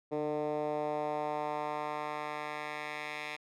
10% pulse tone with band-pass filter sweep, 150 Hz, D3, 37 cents sharp, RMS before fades -36 dBFS, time 0.11-3.37 s, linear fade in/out 20 ms, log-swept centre 430 to 2400 Hz, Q 1.5, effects none

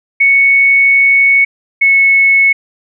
sine tone pair in turn, 2217 / 2200 Hz, C#7 / C#7, 0 / -14 cents, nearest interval unison, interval 14 cents, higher first, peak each -5 dBFS, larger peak neither, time 0.2-1.45 / 1.81-2.53 s, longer first, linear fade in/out 10 ms, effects none

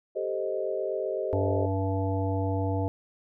sine chord, A half-diminished seventh, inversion third, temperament equal, 392 / 440 / 523.3 / 622.3 Hz, G4 / A4 / C5 / Eb5, 0 / 0 / 0 / 0 cents, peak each -32 / -35 / -33 / -32 dBFS, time 0.15-1.67 s, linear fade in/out 20 ms
harmonic tone, 96.2 Hz, G2, 32 cents flat, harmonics 1 / 3 / 5 / 7 / 9, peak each -27 / -32 / -34 / -35 / -37 dBFS, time 1.33-2.88 s, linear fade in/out 0 ms
effects none

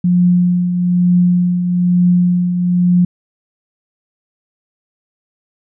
sine tone with tremolo, 177.8 Hz, F3, 31 cents sharp, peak -7 dBFS, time 0.04-3.05 s, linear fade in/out 5 ms, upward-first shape triangle, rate 1.1 Hz, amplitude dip 55%, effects none

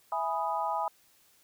sine chord, E major seventh, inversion none, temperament equal, 659.3 / 830.6 / 987.8 / 1244.5 Hz, E5 / G#5 / B5 / D#6, 0 / 0 / 0 / 0 cents, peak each -36 / -32 / -33 / -36 dBFS, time 0.12-0.88 s, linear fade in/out 2 ms, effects white hiss -64 dBFS RMS until 1.43 s

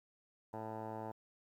10% pulse tone with low-pass filter, 110 Hz, A2, in tune, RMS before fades -44 dBFS, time 0.53-1.12 s, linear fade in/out 10 ms, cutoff 940 Hz, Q 6.9, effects 12-bit

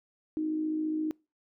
sine tone with amplitude modulation, 311.1 Hz, D#4, in tune, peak -26 dBFS, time 0.37-1.11 s, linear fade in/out 0 ms, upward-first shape sine, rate 54.7 Hz, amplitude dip 45%, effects noise-tail reverb RT60 0.3 s tail -26 dB re dry

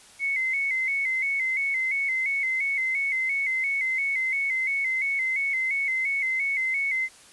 sine tone with vibrato, 2137 Hz, C7, 36 cents sharp, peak -23 dBFS, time 0.19-7.09 s, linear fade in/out 50 ms, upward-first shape square, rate 2.9 Hz, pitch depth 60 cents each way, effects white hiss -51 dBFS RMS until 7.32 s + resampled to 24000 Hz

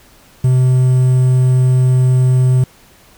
triangle tone with quantisation, 127.9 Hz, C3, 39 cents flat, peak -6 dBFS, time 0.44-2.64 s, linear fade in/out 5 ms, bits 6, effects pink hiss -46 dBFS RMS until 3.17 s

